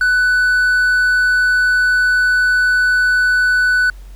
triangle tone, 1492 Hz, F#6, 14 cents sharp, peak -9 dBFS, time 0.01-3.9 s, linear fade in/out 2 ms, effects added 46 Hz sine -32 dBFS peak until 4.15 s + pink hiss -50 dBFS RMS until 4.15 s

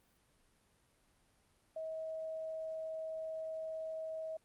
sine tone, 639 Hz, D#5, 46 cents sharp, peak -39 dBFS, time 1.76-4.37 s, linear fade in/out 5 ms, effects pink hiss -72 dBFS RMS until 4.44 s + Opus 32 kbps

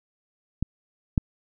clicks, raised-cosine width 5 ms, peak -12 / -7 dBFS, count 2, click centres 0.626 / 1.178 s, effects none

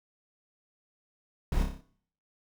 brown noise with echo, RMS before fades -28 dBFS, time 1.52-1.63 s, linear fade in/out 2 ms, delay 30 ms, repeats 6, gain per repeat -4 dB, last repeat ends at 1.81 s, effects noise-tail reverb RT60 0.6 s tail -17 dB re dry

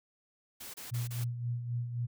white noise bursts, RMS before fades -45 dBFS, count 4, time 0.6-1.244 s, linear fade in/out 10 ms, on 140 ms, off 28 ms
sine tone with tremolo, 120 Hz, B2, 49 cents flat, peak -30 dBFS, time 0.91-2.07 s, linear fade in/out 20 ms, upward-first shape sine, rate 3.8 Hz, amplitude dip 55%
effects none

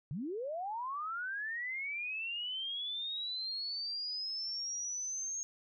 sine linear sweep, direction up, 123.7 to 6530 Hz, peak -36 dBFS, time 0.11-5.43 s, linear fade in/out 0 ms, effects none

